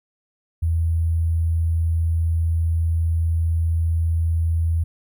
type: tone with sample-and-hold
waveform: sine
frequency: 82.41 Hz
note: E2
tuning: in tune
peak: -17 dBFS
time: 0.62-4.84 s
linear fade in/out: 10 ms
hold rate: 11025 Hz
effects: none